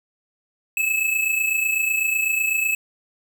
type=tone pair together; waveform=square; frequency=2576 / 2604 Hz; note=E7 / E7; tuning=-41 / -22 cents; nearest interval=unison; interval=19 cents; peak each=-26 / -21 dBFS; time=0.77-2.75 s; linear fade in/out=2 ms; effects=none